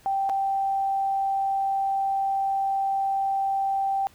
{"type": "tone with dropouts", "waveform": "sine", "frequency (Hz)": 782, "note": "G5", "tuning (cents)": -4, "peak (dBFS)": -22, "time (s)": [0.06, 4.07], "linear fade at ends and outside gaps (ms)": 0, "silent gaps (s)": [0.292, 0.297], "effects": ["pink hiss -56 dBFS RMS until 4.14 s"]}